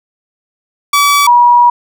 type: tone pair in turn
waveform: sawtooth / sine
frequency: 1146 / 963.7 Hz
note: D6 / B5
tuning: -43 / -43 cents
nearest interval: minor third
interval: 300 cents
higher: first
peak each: -3 dBFS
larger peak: neither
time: 0.93-1.27 / 1.27-1.7 s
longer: second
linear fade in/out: 5 ms
effects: none